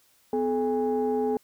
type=tone cluster; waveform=sine; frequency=251.6 / 428.8 / 815 Hz; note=B3 / A4 / G#5; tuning=+32 / -45 / -33 cents; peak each=-28 / -24 / -31 dBFS; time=0.33-1.37 s; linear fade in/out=2 ms; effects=tanh soft clip ceiling -16 dBFS + white hiss -63 dBFS RMS until 1.43 s